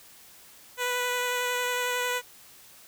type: tone with vibrato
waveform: 10% pulse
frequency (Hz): 493.9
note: B4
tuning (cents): 0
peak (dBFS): -18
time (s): 0.77-2.22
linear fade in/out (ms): 50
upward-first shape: sine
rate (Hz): 11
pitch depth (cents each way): 11
effects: white hiss -52 dBFS RMS until 2.87 s